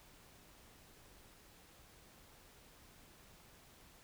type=silence; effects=pink hiss -62 dBFS RMS until 4.03 s